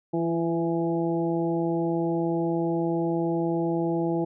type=harmonic tone with a mistuned harmonic; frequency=166.6 Hz; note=E3; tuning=19 cents sharp; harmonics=1 / 2 / 3 / 4 / 5; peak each=-29 / -25 / -33 / -34 / -35 dBFS; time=0.13-4.25 s; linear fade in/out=10 ms; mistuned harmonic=2; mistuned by=+17 cents; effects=none